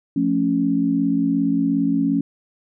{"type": "chord", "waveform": "sine", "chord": "F augmented", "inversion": "none", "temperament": "equal", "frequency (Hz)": [174.61, 220, 277.2], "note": ["F3", "A3", "C#4"], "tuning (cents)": [0, 0, 0], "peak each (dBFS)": [-24, -23, -18], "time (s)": [0.16, 2.21], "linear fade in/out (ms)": 5, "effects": []}